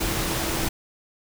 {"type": "tone in noise", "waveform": "sine", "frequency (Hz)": 329.6, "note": "E4", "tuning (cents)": 0, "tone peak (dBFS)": -33, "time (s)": [0, 0.69], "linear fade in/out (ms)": 10, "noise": "pink", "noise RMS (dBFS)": -26, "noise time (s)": [0, 0.69], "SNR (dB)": -10, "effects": []}